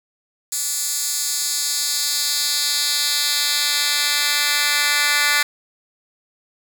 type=tone with high-pass filter sweep; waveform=10% pulse; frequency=291.9 Hz; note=D4; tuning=10 cents flat; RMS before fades=-20 dBFS; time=0.52-5.43 s; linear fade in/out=5 ms; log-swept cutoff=7300 to 2100 Hz; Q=1.4; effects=none